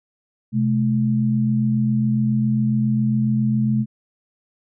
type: tone pair together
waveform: sine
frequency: 128 / 215.3 Hz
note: C3 / A3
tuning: -38 / -37 cents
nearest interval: major sixth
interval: 901 cents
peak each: -20 / -18 dBFS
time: 0.52-3.86 s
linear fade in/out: 50 ms
effects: none